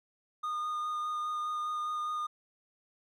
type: tone with vibrato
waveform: triangle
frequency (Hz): 1224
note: D#6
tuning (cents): -29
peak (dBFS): -30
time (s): 0.43-2.27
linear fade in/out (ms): 10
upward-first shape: sine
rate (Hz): 4.9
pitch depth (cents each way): 11
effects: none